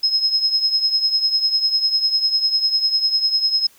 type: tone with tremolo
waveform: sine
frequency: 5140 Hz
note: E8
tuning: 45 cents flat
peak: -12 dBFS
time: 0.03-3.67 s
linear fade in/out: 5 ms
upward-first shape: triangle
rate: 10 Hz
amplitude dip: 75%
effects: white hiss -52 dBFS RMS until 3.78 s